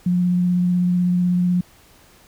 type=tone with vibrato; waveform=sine; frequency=178.4 Hz; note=F3; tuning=37 cents sharp; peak=-15 dBFS; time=0.06-1.61 s; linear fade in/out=5 ms; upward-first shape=triangle; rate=16 Hz; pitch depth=15 cents each way; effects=pink hiss -51 dBFS RMS until 2.27 s